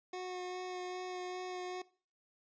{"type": "tone with vibrato", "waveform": "25% pulse", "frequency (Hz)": 364.6, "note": "F#4", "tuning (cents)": -25, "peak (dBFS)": -36, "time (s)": [0.13, 1.82], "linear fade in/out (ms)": 5, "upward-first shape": "sine", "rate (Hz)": 2.5, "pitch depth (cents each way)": 12, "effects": ["noise-tail reverb RT60 0.4 s tail -20 dB re dry", "resampled to 16000 Hz"]}